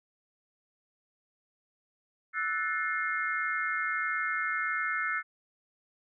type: chord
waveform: sine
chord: F# half-diminished seventh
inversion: third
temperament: equal with one note detuned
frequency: 1318.5 / 1480 / 1760 / 2132 Hz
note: E6 / F#6 / A6 / C7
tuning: 0 / 0 / 0 / +32 cents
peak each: -34 dBFS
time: 2.33-5.23 s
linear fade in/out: 50 ms
effects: none